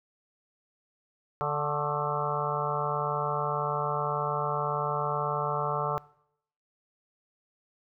harmonic tone with a mistuned harmonic, 146.83 Hz, D3, in tune, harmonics 1 / 3 / 4 / 5 / 6 / 7 / 8 / 9, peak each -35 / -35 / -35 / -35 / -35 / -35 / -35 / -35 dBFS, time 1.41-5.98 s, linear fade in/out 0 ms, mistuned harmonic 7, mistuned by +80 cents, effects noise-tail reverb RT60 0.7 s tail -22 dB re dry

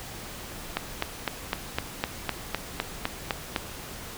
click train, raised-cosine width 0.3 ms, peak -9 dBFS, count 12, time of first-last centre 0.77-3.562 s, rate 3.94 Hz, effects pink hiss -40 dBFS RMS until 4.17 s

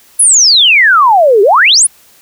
sine exponential two-way sweep, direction down then up, 10980 to 381.7 to 10980 Hz, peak -3 dBFS, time 0.19-1.87 s, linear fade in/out 10 ms, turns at 1.42 s, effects white hiss -44 dBFS RMS until 2.21 s

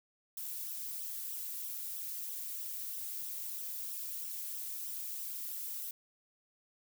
violet noise with flanger, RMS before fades -41 dBFS, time 0.37-5.91 s, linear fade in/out 2 ms, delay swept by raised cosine 0.43 to 3.13 ms, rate 3.1 Hz, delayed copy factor -0.65, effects none

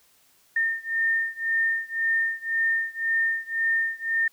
sine beating tone pair, 1816 / 1817.9 Hz, A#6 / A#6, -46 / -44 cents, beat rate 1.9 Hz, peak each -25 / -26 dBFS, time 0.56-4.28 s, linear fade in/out 5 ms, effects white hiss -61 dBFS RMS until 4.32 s

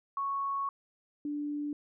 sine tone pair in turn, 1107 / 293.2 Hz, C#6 / D4, -3 / -3 cents, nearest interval octave + major seventh, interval 2300 cents, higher first, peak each -30 / -32 dBFS, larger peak first, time 0.17-0.69 / 1.25-1.73 s, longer first, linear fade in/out 2 ms, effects none

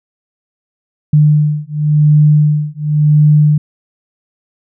sine beating tone pair, 149.7 / 150.63 Hz, D3 / D3, +33 / +44 cents, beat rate 0.93 Hz, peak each -10 dBFS, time 1.13-3.58 s, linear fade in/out 5 ms, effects none

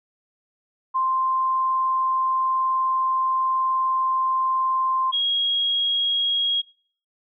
sine tone pair in turn, 1046.5 / 3288 Hz, C6 / G#7, 0 / -18 cents, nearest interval octave + minor sixth, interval 1982 cents, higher second, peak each -19 dBFS, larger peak neither, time 0.94-5.12 / 5.12-6.62 s, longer first, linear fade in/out 20 ms, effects noise-tail reverb RT60 0.5 s tail -23 dB re dry

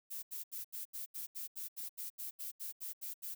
violet noise bursts, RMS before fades -43 dBFS, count 16, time 0.1-3.35 s, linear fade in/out 20 ms, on 130 ms, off 78 ms, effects none

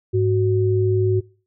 sine tone pair together, 104.1 / 371 Hz, G#2 / F#4, +5 / +5 cents, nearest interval octave + minor seventh, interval 2200 cents, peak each -18 dBFS, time 0.13-1.21 s, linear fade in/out 20 ms, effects noise-tail reverb RT60 0.4 s tail -24 dB re dry

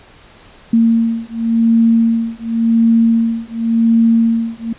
sine beating tone pair, 228.2 / 229.11 Hz, A#3 / A#3, -37 / -30 cents, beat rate 0.91 Hz, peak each -13 dBFS, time 0.73-4.73 s, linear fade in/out 5 ms, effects pink hiss -43 dBFS RMS until 4.78 s + resampled to 8000 Hz

